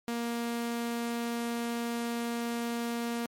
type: tone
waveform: sawtooth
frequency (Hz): 235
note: A#3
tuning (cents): +14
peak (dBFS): -27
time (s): 0.08-3.26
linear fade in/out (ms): 0
effects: MP3 64 kbps